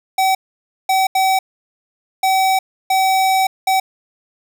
square tone bursts at uneven times, 763 Hz, G5, 47 cents flat, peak -13 dBFS, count 6, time 0.18-0.35 / 0.89-1.07 / 1.15-1.39 / 2.23-2.59 / 2.9-3.47 / 3.67-3.8 s, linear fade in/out 5 ms, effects none

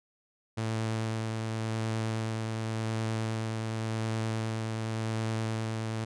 sawtooth tone with tremolo, 111.3 Hz, A2, 20 cents sharp, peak -25 dBFS, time 0.57-6.05 s, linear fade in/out 10 ms, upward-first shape sine, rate 0.9 Hz, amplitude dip 25%, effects resampled to 22050 Hz

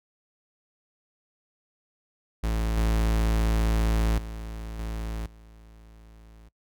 45% pulse tone with level steps, 55 Hz, A1, in tune, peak -24 / -21 / -34 / -30 / -48 dBFS, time 2.43-6.49 s, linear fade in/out 10 ms, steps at 2.77 / 4.18 / 4.79 / 5.26 s, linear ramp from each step 2 ms, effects noise-tail reverb RT60 0.1 s tail -21 dB re dry

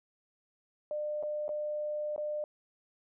sine tone with dropouts, 600 Hz, D5, 37 cents sharp, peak -32 dBFS, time 0.91-2.44 s, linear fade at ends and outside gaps 1 ms, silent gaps 1.227-1.234 / 1.481-1.491 / 2.162-2.179 s, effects none

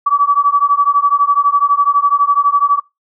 sine beating tone pair, 1141 / 1153 Hz, C#6 / D6, +50 / -32 cents, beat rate 12 Hz, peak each -12 dBFS, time 0.06-2.8 s, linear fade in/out 10 ms, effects noise-tail reverb RT60 0.2 s tail -20 dB re dry

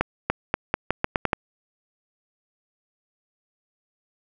accelerating click train, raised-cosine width 0.5 ms, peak -5 dBFS, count 9, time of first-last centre 0.01-1.332 s, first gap 290 ms, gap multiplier 0.83, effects none

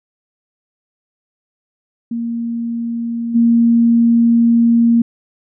sine tone with level steps, 233.1 Hz, A#3, in tune, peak -18 / -8 dBFS, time 2.11-5.02 s, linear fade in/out 5 ms, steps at 3.34 s, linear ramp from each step 20 ms, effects none

